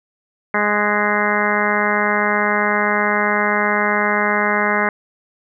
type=harmonic tone with a mistuned harmonic; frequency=207.7 Hz; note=G#3; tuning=in tune; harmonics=1 / 2 / 3 / 4 / 5 / 6 / 7 / 8 / 9 / 10; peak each=-24 / -24 / -24 / -24 / -24 / -24 / -24 / -24 / -24 / -24 dBFS; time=0.54-4.89 s; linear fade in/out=2 ms; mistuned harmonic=7; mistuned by=+29 cents; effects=none